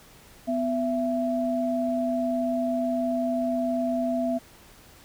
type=tone pair together; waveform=sine; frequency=250.3 / 668.2 Hz; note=B3 / E5; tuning=+23 / +23 cents; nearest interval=octave + perfect fourth; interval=1700 cents; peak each=-26 dBFS; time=0.47-4.39 s; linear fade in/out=20 ms; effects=pink hiss -52 dBFS RMS until 5.04 s